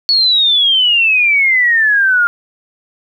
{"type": "exponential sweep", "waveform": "sine", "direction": "down", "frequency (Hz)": [4435, 1396.9], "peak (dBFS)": -8, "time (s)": [0.09, 2.27], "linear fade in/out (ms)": 0, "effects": ["8-bit"]}